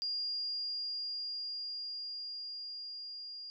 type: tone with level ramp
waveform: sine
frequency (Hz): 4822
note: D8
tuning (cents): +45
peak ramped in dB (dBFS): -33 to -43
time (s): 0.02-3.5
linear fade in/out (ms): 0
effects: none